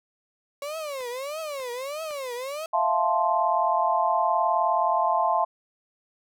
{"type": "tone with vibrato", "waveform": "35% pulse", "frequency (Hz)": 555, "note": "C#5", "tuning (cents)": 2, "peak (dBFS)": -29, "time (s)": [0.62, 2.66], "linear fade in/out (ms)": 2, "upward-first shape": "triangle", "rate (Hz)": 1.6, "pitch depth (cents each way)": 280}
{"type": "clicks", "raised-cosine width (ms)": 0.3, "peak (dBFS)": [-31, -32, -29], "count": 3, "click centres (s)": [1.007, 1.6, 2.109]}
{"type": "chord", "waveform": "sine", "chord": "F major seventh", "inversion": "third", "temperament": "equal with one note detuned", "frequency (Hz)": [659.3, 698.5, 874.4, 1046.5], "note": ["E5", "F5", "A5", "C6"], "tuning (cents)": [0, 0, -11, 0], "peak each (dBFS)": [-27, -26, -25, -25], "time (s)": [2.73, 5.45], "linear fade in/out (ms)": 10}
{"effects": []}